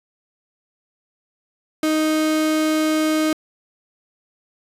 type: tone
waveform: 35% pulse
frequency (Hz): 311.5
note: D#4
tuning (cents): +2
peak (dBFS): -15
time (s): 1.83-3.33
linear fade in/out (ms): 2
effects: resampled to 32000 Hz